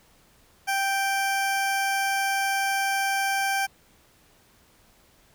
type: tone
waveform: 20% pulse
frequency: 784 Hz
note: G5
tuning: in tune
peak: -18 dBFS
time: 0.67-3.67 s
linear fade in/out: 20 ms
effects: pink hiss -59 dBFS RMS until 5.34 s